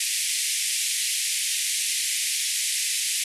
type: band-pass noise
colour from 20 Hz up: white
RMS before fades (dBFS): -26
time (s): 0-3.24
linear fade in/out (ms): 5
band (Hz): 2000 to 11000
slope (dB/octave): 48
effects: resampled to 32000 Hz